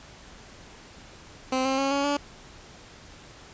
15% pulse tone with pitch steps, 260 / 266.5 / 273.2 / 280.1 / 287.2 Hz, C4 / C4 / C#4 / C#4 / D4, -11 / +32 / -25 / +18 / -39 cents, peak -17 dBFS, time 1.52-2.17 s, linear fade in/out 5 ms, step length 130 ms, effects pink hiss -48 dBFS RMS until 3.53 s + resampled to 16000 Hz

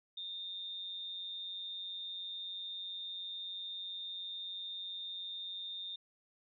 sine tone with amplitude modulation, 3646 Hz, A#7, 39 cents flat, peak -38 dBFS, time 0.17-5.96 s, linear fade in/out 5 ms, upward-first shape sine, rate 187 Hz, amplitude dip 50%, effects none

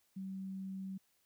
sine tone, 191.3 Hz, G3, 42 cents flat, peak -40 dBFS, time 0.16-0.98 s, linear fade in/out 10 ms, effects white hiss -75 dBFS RMS until 1.25 s

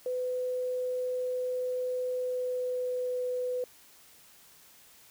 sine tone with pitch glide, 503 to 499.5 Hz, B4 to B4, +32 to +20 cents, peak -29 dBFS, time 0.06-3.64 s, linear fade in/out 2 ms, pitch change -12 cents, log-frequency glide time 2.11-3.17 s, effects white hiss -57 dBFS RMS until 5.1 s

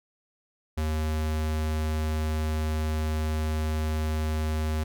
square tone, 77.78 Hz, D#2, in tune, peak -26 dBFS, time 0.77-4.84 s, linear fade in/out 10 ms, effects none

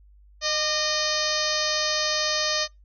harmonic tone with a mistuned harmonic, 614 Hz, D#5, 23 cents flat, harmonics 1 / 2 / 3 / 4 / 5 / 6 / 7 / 8 / 9 / 10, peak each -30 / -33 / -31 / -35 / -34 / -33 / -30 / -30 / -33 / -31 dBFS, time 0.41-2.68 s, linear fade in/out 50 ms, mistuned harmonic 2, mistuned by -41 cents, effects noise-tail reverb RT60 0.2 s tail -24 dB re dry + added 50 Hz sine -50 dBFS peak until 2.84 s

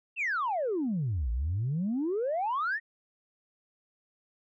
sine exponential two-way sweep, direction down then up, 2794 to 54.6 to 1909 Hz, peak -26 dBFS, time 0.16-2.8 s, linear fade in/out 50 ms, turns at 1.31 s, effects tanh soft clip ceiling -24 dBFS

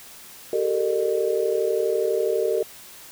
sine tone cluster, 384.2 / 424.2 / 456.4 / 606 Hz, G4 / G#4 / A#4 / D#5, -35 / +37 / -37 / -46 cents, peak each -25 / -29 / -23 / -27 dBFS, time 0.53-2.63 s, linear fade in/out 2 ms, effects white hiss -44 dBFS RMS until 3.11 s

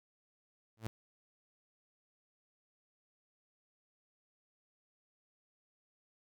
sawtooth tone with exponential growth, 111.1 Hz, A2, 17 cents sharp, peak -30 dBFS, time 0.77-0.87 s, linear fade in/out 0 ms, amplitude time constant 20 ms, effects none

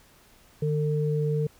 sine tone pair together, 150.5 / 451 Hz, D3 / A4, +43 / +43 cents, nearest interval octave + perfect fifth, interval 1900 cents, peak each -24 / -28 dBFS, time 0.62-1.47 s, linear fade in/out 5 ms, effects pink hiss -57 dBFS RMS until 1.59 s

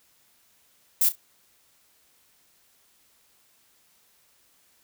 violet noise with echo, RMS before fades -20 dBFS, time 1.01-1.09 s, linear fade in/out 5 ms, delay 33 ms, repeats 2, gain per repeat -14 dB, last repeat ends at 1.156 s, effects white hiss -63 dBFS RMS until 4.83 s

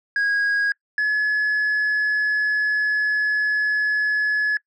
sine tone pair in turn, 1645 / 1703.2 Hz, G#6 / G#6, -17 / +43 cents, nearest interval minor second, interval 60 cents, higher second, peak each -15 dBFS, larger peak neither, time 0.16-0.72 / 0.98-4.57 s, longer second, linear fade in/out 2 ms, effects noise-tail reverb RT60 0.1 s tail -26 dB re dry + tanh soft clip ceiling -17 dBFS

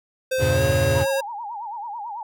square tone with pitch glide, 519 to 543.2 Hz, C5 to C#5, -14 to -35 cents, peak -21 dBFS, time 0.31-1.21 s, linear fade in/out 10 ms, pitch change +79 cents, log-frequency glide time 0.5-0.62 s
square chord, E diminished seventh, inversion none, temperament equal, 82.41 / 98 / 116.54 / 138.59 Hz, E2 / G2 / Bb2 / Db3, 0 / 0 / 0 / 0 cents, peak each -26 dBFS, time 0.38-1.06 s, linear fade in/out 50 ms
sine tone with vibrato, 880 Hz, A5, in tune, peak -29 dBFS, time 0.95-2.23 s, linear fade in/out 2 ms, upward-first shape sine, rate 9.1 Hz, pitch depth 160 cents each way
effects none

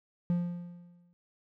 triangle tone with exponential decay, 174.61 Hz, F3, in tune, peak -22 dBFS, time 0.3-1.13 s, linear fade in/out 0 ms, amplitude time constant 180 ms, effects none

